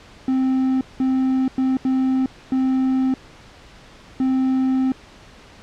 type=tone bursts at uneven times; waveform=triangle; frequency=261.6 Hz; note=C4; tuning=in tune; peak=-14 dBFS; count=6; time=0.28-0.81 / 1-1.48 / 1.58-1.77 / 1.85-2.26 / 2.52-3.14 / 4.2-4.92 s; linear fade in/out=2 ms; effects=pink hiss -45 dBFS RMS until 5.62 s + low-pass 5000 Hz 12 dB/octave